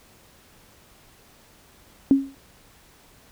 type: tone with exponential decay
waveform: sine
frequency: 273.2 Hz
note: C#4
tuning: 25 cents flat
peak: -9 dBFS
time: 2.11-2.35 s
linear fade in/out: 1 ms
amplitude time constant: 51 ms
effects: pink hiss -54 dBFS RMS until 3.31 s